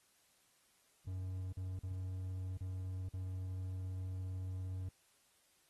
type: tone with dropouts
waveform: triangle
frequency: 93 Hz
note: F#2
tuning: 9 cents sharp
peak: -37 dBFS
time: 1.07-4.89 s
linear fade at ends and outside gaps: 5 ms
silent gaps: 1.526-1.57 / 1.793-1.833 / 2.574-2.607 / 3.089-3.136 s
effects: white hiss -72 dBFS RMS until 5.69 s + AAC 32 kbps